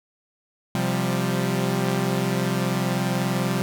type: chord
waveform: sawtooth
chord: C suspended fourth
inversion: none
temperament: equal with one note detuned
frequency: 130.81 / 175.73 / 196 Hz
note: C3 / F3 / G3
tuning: 0 / +11 / 0 cents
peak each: -22 dBFS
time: 0.75-3.62 s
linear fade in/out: 0 ms
effects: none